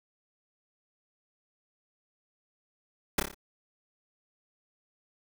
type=noise with echo; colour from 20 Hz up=pink; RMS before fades=-24 dBFS; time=3.18-3.2 s; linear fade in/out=5 ms; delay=29 ms; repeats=5; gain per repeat=-5 dB; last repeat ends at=3.345 s; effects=none